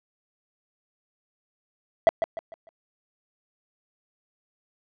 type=tone with echo; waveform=triangle; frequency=659.3 Hz; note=E5; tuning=in tune; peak=-10 dBFS; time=2.07-2.09 s; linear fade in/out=0 ms; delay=150 ms; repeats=4; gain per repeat=-9 dB; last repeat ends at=2.69 s; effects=low-pass 3000 Hz 12 dB/octave